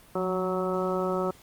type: harmonic tone with a mistuned harmonic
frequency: 185.6 Hz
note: F#3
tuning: 6 cents sharp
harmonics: 1 / 2 / 3 / 4 / 5 / 6 / 7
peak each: -32 / -29 / -31 / -37 / -38 / -39 / -34 dBFS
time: 0.15-1.31 s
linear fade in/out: 5 ms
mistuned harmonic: 1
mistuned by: -46 cents
effects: pink hiss -54 dBFS RMS until 1.42 s + Opus 32 kbps